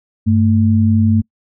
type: tone pair together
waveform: sine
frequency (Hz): 98 / 222.2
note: G2 / A3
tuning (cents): 0 / +17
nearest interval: octave + major second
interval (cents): 1417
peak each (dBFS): -12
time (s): 0.26-1.22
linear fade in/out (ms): 20
effects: noise-tail reverb RT60 0.1 s tail -26 dB re dry